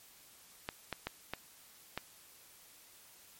clicks, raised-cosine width 0.3 ms, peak -20 dBFS, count 5, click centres 0.689 / 0.927 / 1.07 / 1.336 / 1.976 s, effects white hiss -59 dBFS RMS until 3.39 s + MP3 64 kbps

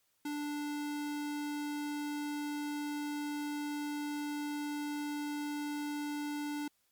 square tone, 293.7 Hz, D4, in tune, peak -36 dBFS, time 0.25-6.68 s, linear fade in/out 5 ms, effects white hiss -75 dBFS RMS until 6.91 s + MP3 96 kbps

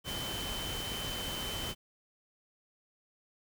sine tone in noise, 3063 Hz, G7, 41 cents flat, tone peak -39 dBFS, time 0.04-1.75 s, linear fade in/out 50 ms, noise pink, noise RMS -39 dBFS, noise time 0.04-1.75 s, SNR -3 dB, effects none

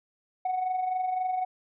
sine tone with amplitude modulation, 741 Hz, F#5, 2 cents sharp, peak -22 dBFS, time 0.45-1.45 s, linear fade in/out 5 ms, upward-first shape sine, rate 23.8 Hz, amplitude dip 55%, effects tanh soft clip ceiling -23 dBFS

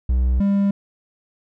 triangle tone pair in turn, 62.8 / 199.38 Hz, B1 / G3, +30 / +30 cents, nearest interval octave + minor sixth, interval 2000 cents, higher second, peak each -13 dBFS, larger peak neither, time 0.09-0.4 / 0.4-0.71 s, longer neither, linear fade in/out 5 ms, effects none

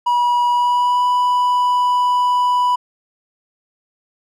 triangle tone with pitch glide, 969 to 987.6 Hz, B5 to B5, -33 to 0 cents, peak -11 dBFS, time 0.06-2.76 s, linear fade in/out 10 ms, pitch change +33 cents, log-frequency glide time 0.49-1.06 s, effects none

